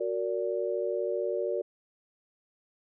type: chord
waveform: sine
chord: Gb augmented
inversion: none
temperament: just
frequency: 370 / 462.5 / 578.1 Hz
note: Gb4 / Bb4 / D5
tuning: 0 / -14 / -27 cents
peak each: -32 dBFS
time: 0-1.62 s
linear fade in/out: 10 ms
effects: none